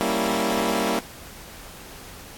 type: chord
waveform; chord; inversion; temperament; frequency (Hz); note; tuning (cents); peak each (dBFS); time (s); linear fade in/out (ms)
15% pulse; G diminished seventh; none; equal; 196 / 233.1 / 277.2 / 329.6; G3 / Bb3 / Db4 / Fb4; 0 / 0 / 0 / 0; -21 / -19 / -23 / -21; 0.01-0.99; 0
effects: pink hiss -42 dBFS RMS until 2.37 s + AAC 64 kbps